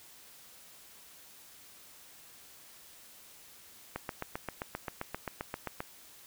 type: click train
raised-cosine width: 0.5 ms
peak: -20 dBFS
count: 15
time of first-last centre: 3.96-5.805 s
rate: 7.59 Hz
effects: white hiss -55 dBFS RMS until 6.26 s